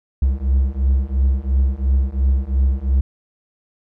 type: beating tone pair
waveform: triangle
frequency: 65 / 67.9 Hz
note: C2 / C#2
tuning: -11 / -35 cents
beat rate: 2.9 Hz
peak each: -16 / -15 dBFS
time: 0.22-3.01 s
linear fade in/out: 5 ms
effects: none